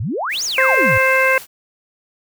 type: exponential two-way sweep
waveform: sine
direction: up then down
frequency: 89 to 7040 to 89 Hz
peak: -19 dBFS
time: 0-0.98 s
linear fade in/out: 5 ms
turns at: 0.44 s
type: noise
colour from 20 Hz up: white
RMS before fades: -35 dBFS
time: 0.29-1.47 s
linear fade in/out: 50 ms
type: harmonic tone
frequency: 526 Hz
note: C5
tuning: 9 cents sharp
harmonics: 1 / 2 / 3 / 4 / 5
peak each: -17 / -20 / -17 / -17 / -21 dBFS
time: 0.58-1.38 s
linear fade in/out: 2 ms
effects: none